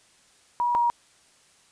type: tone pair in turn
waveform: sine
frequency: 963 / 950.8 Hz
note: B5 / A#5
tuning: -44 / +34 cents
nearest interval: unison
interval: 22 cents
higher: first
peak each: -21 / -19 dBFS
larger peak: second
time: 0.6-0.75 / 0.75-0.9 s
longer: neither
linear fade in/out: 0 ms
effects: white hiss -59 dBFS RMS until 1.71 s + resampled to 22050 Hz